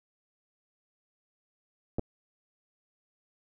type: clicks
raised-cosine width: 2 ms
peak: -18 dBFS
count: 2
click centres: 1.985 / 1.994 s
effects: none